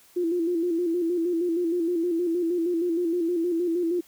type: tone with vibrato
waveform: sine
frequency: 342.4 Hz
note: F4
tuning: 34 cents flat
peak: -22 dBFS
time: 0.16-4.01 s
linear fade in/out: 10 ms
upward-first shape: square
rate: 6.4 Hz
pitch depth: 61 cents each way
effects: white hiss -56 dBFS RMS until 4.07 s